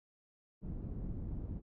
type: low-pass noise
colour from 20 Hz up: pink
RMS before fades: -41 dBFS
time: 0.61-1.62 s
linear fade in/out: 50 ms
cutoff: 220 Hz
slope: 12 dB/octave
effects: none